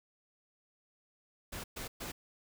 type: noise bursts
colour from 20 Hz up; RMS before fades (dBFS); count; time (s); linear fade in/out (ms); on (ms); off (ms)
pink; -42; 3; 1.52-2.12; 10; 120; 120
effects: none